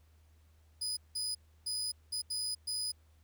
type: tone bursts at uneven times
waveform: 30% pulse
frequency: 4978 Hz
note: D#8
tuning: in tune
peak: -31 dBFS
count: 6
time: 0.81-0.97 / 1.15-1.35 / 1.66-1.92 / 2.12-2.22 / 2.3-2.55 / 2.67-2.92 s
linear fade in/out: 10 ms
effects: added 78 Hz sine -61 dBFS peak until 3.23 s + pink hiss -73 dBFS RMS until 3.23 s